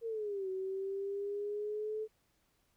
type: exponential two-way sweep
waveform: sine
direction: down then up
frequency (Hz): 466.2 to 375.6 to 436.3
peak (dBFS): -35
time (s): 0.01-2.08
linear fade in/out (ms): 50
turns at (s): 0.49
effects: pink hiss -75 dBFS RMS until 2.76 s